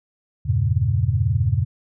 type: chord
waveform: sine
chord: E diminished seventh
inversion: none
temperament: equal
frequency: 82.41 / 98 / 116.54 / 138.59 Hz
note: E2 / G2 / Bb2 / Db3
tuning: 0 / 0 / 0 / 0 cents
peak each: -24 / -21 / -21 / -24 dBFS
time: 0.45-1.65 s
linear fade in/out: 20 ms
effects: none